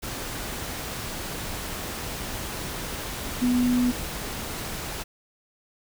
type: tone in noise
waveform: sine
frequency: 246.9 Hz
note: B3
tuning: in tune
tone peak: -19 dBFS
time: 3.41-3.92 s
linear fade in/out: 20 ms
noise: pink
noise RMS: -33 dBFS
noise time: 0.02-5.04 s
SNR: +11 dB
effects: none